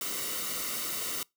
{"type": "noise with comb filter", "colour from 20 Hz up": "white", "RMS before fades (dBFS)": -34, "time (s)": [0.01, 1.23], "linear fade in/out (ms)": 2, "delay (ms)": 1.2, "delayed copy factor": -0.65, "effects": ["noise-tail reverb RT60 0.2 s tail -25 dB re dry"]}